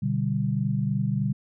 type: chord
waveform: sine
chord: G major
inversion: first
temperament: equal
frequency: 123.47 / 146.83 / 196 Hz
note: B2 / D3 / G3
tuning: 0 / 0 / 0 cents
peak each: -27 dBFS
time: 0.02-1.33 s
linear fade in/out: 10 ms
effects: none